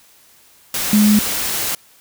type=tone in noise; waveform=sine; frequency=210 Hz; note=G#3; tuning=19 cents sharp; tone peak=-9 dBFS; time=0.93-1.19 s; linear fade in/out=2 ms; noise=white; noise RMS=-21 dBFS; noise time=0.74-1.75 s; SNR=+9 dB; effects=white hiss -50 dBFS RMS until 2 s